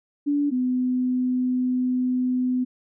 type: tone pair in turn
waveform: sine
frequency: 288.5 / 252.4 Hz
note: D4 / B3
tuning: -31 / +38 cents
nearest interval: major second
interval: 231 cents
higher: first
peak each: -19 / -20 dBFS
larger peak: first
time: 0.26-0.51 / 0.51-2.65 s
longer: second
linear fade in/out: 20 ms
effects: none